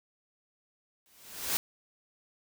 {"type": "noise with exponential growth", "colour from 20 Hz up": "white", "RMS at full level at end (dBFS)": -27, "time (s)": [1.06, 1.57], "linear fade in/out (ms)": 0, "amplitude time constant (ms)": 110, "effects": []}